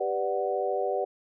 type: chord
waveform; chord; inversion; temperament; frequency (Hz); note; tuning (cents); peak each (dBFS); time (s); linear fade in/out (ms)
sine; G major seventh; none; equal; 392 / 493.9 / 587.3 / 740; G4 / B4 / D5 / F#5; 0 / 0 / 0 / 0; -31; 0-1.05; 10
effects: none